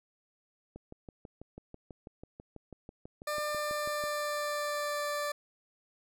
click train, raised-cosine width 2 ms, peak -32 dBFS, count 21, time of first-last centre 0.76-4.039 s, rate 6.1 Hz
20% pulse tone with pitch glide, 598 to 586.7 Hz, D5 to D5, +31 to -2 cents, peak -27 dBFS, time 3.27-5.32 s, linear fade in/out 5 ms, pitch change -33 cents, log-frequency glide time 3.39-5.06 s
effects none

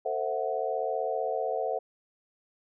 sine chord, F# half-diminished seventh, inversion first, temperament equal with one note detuned, 447.9 / 523.3 / 659.3 / 740 Hz, A4 / C5 / E5 / F#5, +31 / 0 / 0 / 0 cents, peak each -33 dBFS, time 0.05-1.79 s, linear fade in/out 10 ms, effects none

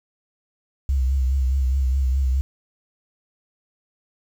sine tone with vibrato, 66 Hz, C2, 16 cents sharp, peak -17 dBFS, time 0.89-2.41 s, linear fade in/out 0 ms, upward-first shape triangle, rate 4.8 Hz, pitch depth 80 cents each way, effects 8-bit

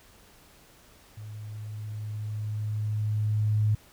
sine tone with level ramp, 106.6 Hz, G#2, 46 cents sharp, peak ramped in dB -38 to -20 dBFS, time 1.17-3.75 s, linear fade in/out 5 ms, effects pink hiss -56 dBFS RMS until 3.92 s

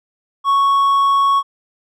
sine tone with hard clipping, 1108.7 Hz, C#6, in tune, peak -12 dBFS, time 0.44-1.43 s, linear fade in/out 50 ms, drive 3 dB, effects none

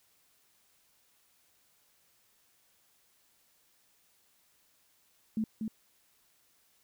sine tone with echo, 219.1 Hz, A3, 7 cents flat, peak -28 dBFS, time 5.37-5.44 s, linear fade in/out 2 ms, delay 240 ms, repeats 1, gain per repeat -4 dB, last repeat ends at 5.68 s, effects white hiss -69 dBFS RMS until 6.83 s

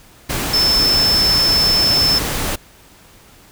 sine tone in noise, 5274 Hz, E8, in tune, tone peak -12 dBFS, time 0.53-2.19 s, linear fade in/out 10 ms, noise pink, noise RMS -21 dBFS, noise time 0.29-2.56 s, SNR +6 dB, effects pink hiss -46 dBFS RMS until 3.51 s

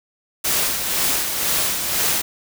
white noise with tremolo, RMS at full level -19 dBFS, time 0.44-2.22 s, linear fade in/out 10 ms, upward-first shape sine, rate 2 Hz, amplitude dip 45%, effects none

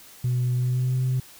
sine tone with pitch glide, 124.4 to 128.64 Hz, B2 to C3, +13 to -29 cents, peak -19 dBFS, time 0.24-1.2 s, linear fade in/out 5 ms, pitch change +58 cents, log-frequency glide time 0.57-0.96 s, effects tanh soft clip ceiling -18 dBFS + white hiss -48 dBFS RMS until 1.39 s

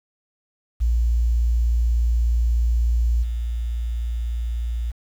sine tone with level steps, 58.27 Hz, A#1, in tune, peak -16 / -22 dBFS, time 0.8-4.92 s, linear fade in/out 20 ms, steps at 3.22 s, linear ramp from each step 20 ms, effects 8-bit

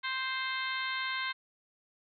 harmonic tone, 523.3 Hz, C5, in tune, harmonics 2 / 3 / 4 / 5 / 6 / 7 / 8, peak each -38 / -37 / -37 / -45 / -43 / -42 / -44 dBFS, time 0.03-1.33 s, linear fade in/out 20 ms, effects none

